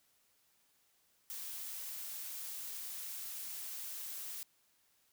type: noise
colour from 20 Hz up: blue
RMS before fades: -44 dBFS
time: 1.3-4.43 s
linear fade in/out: 0 ms
effects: white hiss -73 dBFS RMS until 5.12 s